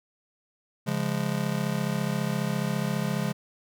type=chord; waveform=square; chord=Db major; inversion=none; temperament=just; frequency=138.59 / 173.24 / 207.9 Hz; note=Db3 / F3 / Ab3; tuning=0 / -14 / +2 cents; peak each=-31 dBFS; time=0.86-3.33 s; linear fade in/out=20 ms; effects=none